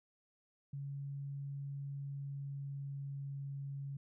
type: tone with pitch glide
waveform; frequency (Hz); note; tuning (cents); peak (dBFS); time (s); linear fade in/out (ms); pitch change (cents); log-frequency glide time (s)
sine; 140 to 139.11; C#3 to C#3; +18 to +6; -40; 0.73-3.97; 5; -12; 1.95-3.39
effects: none